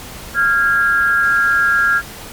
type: tone pair together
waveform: sine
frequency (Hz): 1388 / 1640.7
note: F6 / G#6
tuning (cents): -11 / -22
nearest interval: minor third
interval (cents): 289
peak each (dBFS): -14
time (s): 0.34-2.02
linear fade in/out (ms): 50
effects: pink hiss -33 dBFS RMS until 2.32 s + Opus 48 kbps